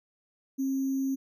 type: tone with sample-and-hold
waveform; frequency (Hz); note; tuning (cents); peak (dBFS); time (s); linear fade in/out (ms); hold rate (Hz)
sine; 269; C4; +48; -26; 0.58-1.16; 20; 6300
effects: none